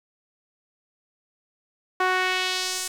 sawtooth tone with band-pass filter sweep, 370 Hz, F#4, in tune, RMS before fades -25 dBFS, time 2-2.88 s, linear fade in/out 5 ms, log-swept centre 1200 to 8500 Hz, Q 1.3, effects 8-bit

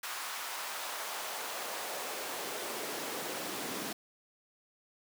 pink noise with high-pass filter sweep, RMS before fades -39 dBFS, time 0.03-3.93 s, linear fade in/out 5 ms, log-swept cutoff 1100 to 260 Hz, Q 1.3, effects none

